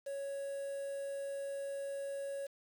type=tone with quantisation; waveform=triangle; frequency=555 Hz; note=C#5; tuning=2 cents sharp; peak=-36 dBFS; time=0.06-2.47 s; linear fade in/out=10 ms; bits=9; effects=none